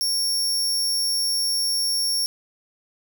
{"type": "tone", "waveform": "sawtooth", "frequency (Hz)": 5500, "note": "F8", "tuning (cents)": -27, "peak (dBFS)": -18, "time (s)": [0.01, 2.26], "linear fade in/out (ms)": 0, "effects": []}